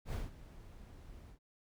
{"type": "noise with ADSR envelope", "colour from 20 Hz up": "brown", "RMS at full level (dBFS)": -36, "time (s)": [0.05, 1.39], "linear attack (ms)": 79, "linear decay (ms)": 170, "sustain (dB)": -17, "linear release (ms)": 90, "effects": []}